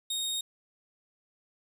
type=tone; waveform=sawtooth; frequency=3723 Hz; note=A#7; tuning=3 cents flat; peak=-27 dBFS; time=0.1-0.41 s; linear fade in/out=5 ms; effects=resampled to 32000 Hz + 9-bit